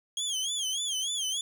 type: tone with vibrato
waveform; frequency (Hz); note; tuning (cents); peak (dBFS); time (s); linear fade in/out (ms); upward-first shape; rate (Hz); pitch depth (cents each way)
25% pulse; 3246; G#7; -40; -25; 0.17-1.41; 2; sine; 3.4; 130
effects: 10-bit